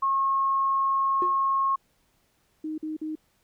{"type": "tone", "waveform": "sine", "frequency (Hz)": 1085, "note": "C#6", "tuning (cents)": -37, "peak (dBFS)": -21, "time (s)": [0.02, 1.76], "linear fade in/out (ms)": 10}
{"type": "tone with exponential decay", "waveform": "triangle", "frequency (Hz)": 358.6, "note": "F4", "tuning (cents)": 46, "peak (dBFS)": -23, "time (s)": [1.22, 1.38], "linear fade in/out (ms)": 1, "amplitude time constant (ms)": 34}
{"type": "tone bursts", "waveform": "sine", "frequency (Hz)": 311.1, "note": "D#4", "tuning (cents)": 0, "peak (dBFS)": -29, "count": 3, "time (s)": [2.64, 3.154], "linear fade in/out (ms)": 5, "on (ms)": 140, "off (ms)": 47}
{"effects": ["pink hiss -68 dBFS RMS until 3.43 s"]}